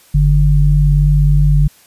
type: tone pair together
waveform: sine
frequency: 47.96 / 146.83 Hz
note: G1 / D3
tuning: -37 / 0 cents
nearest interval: octave + perfect fifth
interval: 1937 cents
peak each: -10 dBFS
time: 0.14-1.68 s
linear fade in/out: 10 ms
effects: white hiss -47 dBFS RMS until 1.86 s + resampled to 32000 Hz